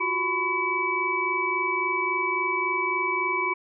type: tone cluster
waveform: sine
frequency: 353.5 / 377.1 / 1005 / 1105 / 2288 Hz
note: F4 / F#4 / B5 / C#6 / D7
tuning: +21 / +33 / +30 / -6 / -46 cents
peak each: -34 / -34 / -27 / -35 / -26 dBFS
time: 0-3.54 s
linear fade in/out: 10 ms
effects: none